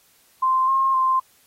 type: tone with pitch steps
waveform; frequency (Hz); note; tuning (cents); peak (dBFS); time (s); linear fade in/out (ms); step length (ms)
sine; 1043 / 1070 / 1046; C6 / C6 / C6; -6 / +38 / -1; -16; 0.42-1.2; 10; 260
effects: white hiss -58 dBFS RMS until 1.46 s + AAC 48 kbps